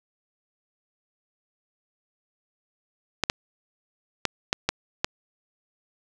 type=clicks; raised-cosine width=0.2 ms; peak=-4 dBFS; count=6; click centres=3.237 / 3.299 / 4.253 / 4.529 / 4.69 / 5.045 s; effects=none